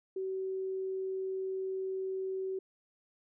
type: tone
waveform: sine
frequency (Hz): 380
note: F#4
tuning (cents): +46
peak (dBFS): -33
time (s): 0.16-2.59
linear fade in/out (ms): 5
effects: none